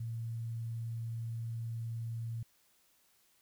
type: tone with quantisation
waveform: sine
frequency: 114.9 Hz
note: A#2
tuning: 25 cents flat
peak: -36 dBFS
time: 0-2.43 s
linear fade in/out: 5 ms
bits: 11
effects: white hiss -70 dBFS RMS until 3.41 s